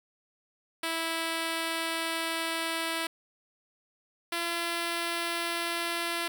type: tone pair in turn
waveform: 5% pulse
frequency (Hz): 328.4 / 339.8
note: E4 / F4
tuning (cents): -6 / -47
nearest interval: minor second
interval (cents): 59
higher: second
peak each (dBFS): -18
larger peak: neither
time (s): 0.83-3.07 / 4.32-6.28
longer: first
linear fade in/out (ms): 5
effects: none